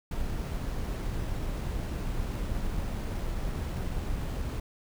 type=noise with sample-and-hold; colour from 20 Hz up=brown; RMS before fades=-32 dBFS; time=0.11-4.6 s; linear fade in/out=5 ms; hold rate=11025 Hz; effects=none